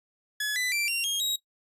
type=tone with pitch steps; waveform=sawtooth; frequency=1700 / 1998.4 / 2349 / 2762 / 3246 / 3816 Hz; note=G#6 / B6 / D7 / F7 / G#7 / A#7; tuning=+40 / +20 / 0 / -20 / -40 / +40 cents; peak=-23 dBFS; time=0.4-1.36 s; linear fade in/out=5 ms; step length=160 ms; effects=noise-tail reverb RT60 0.1 s tail -18 dB re dry + resampled to 32000 Hz